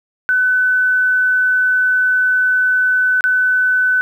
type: tone with dropouts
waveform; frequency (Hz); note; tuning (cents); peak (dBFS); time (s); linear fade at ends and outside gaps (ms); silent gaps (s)
sine; 1505; F#6; +29; -11; 0.29-4.01; 0; 3.208-3.24
effects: 8-bit